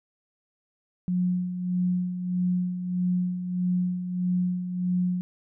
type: tone with tremolo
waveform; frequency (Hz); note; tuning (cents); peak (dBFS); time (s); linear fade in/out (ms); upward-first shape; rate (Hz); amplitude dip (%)
sine; 180.2; F#3; -45; -21; 1.08-5.21; 0; sine; 1.6; 60
effects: none